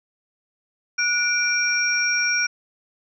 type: tone cluster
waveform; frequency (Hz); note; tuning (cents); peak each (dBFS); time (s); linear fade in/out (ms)
sine; 1456 / 2352 / 5600; F#6 / D7 / F8; -28 / +2 / +4; -23; 0.98-2.47; 10
effects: none